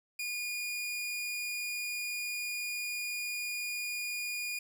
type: tone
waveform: sawtooth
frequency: 2438 Hz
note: D#7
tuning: 36 cents flat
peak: -31 dBFS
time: 0.19-4.59 s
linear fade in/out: 5 ms
effects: none